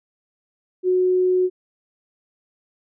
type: tone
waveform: sine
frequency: 366.9 Hz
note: F#4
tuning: 15 cents flat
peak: -15 dBFS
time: 0.83-1.5 s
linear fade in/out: 50 ms
effects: none